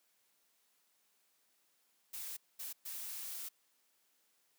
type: noise bursts at uneven times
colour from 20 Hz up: blue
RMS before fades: -44 dBFS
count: 3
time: 2.13-2.37 / 2.59-2.73 / 2.85-3.49 s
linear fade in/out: 10 ms
effects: white hiss -75 dBFS RMS until 4.58 s + high-pass 200 Hz 12 dB/octave